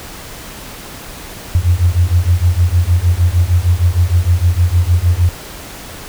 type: beating tone pair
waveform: sine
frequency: 84.7 / 91.2 Hz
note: E2 / F#2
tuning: +48 / -24 cents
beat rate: 6.5 Hz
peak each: -12 dBFS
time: 1.55-5.29 s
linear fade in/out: 0 ms
effects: pink hiss -31 dBFS RMS until 6.08 s